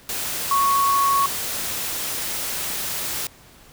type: tone in noise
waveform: sine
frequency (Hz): 1108.7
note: C#6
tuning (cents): 0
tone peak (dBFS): -16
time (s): 0.51-1.26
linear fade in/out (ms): 2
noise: white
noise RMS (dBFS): -27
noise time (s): 0.09-3.27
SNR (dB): +8
effects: pink hiss -49 dBFS RMS until 3.72 s